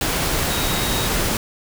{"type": "tone in noise", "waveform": "sine", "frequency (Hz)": 3778, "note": "A#7", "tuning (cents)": 22, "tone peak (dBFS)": -29, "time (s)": [0.5, 1.07], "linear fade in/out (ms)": 2, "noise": "pink", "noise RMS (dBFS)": -21, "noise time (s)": [0.01, 1.37], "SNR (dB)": -11, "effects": []}